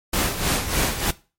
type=noise with tremolo; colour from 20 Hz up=pink; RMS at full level=-20 dBFS; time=0.13-1.11 s; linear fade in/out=5 ms; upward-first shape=sine; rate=3.3 Hz; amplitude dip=65%; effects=noise-tail reverb RT60 0.3 s tail -18 dB re dry + MP3 64 kbps